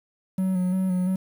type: tone with vibrato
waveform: triangle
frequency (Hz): 185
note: F#3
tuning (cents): 0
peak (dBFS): -19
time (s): 0.38-1.16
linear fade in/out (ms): 5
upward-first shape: square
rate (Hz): 2.9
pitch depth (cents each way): 28
effects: 8-bit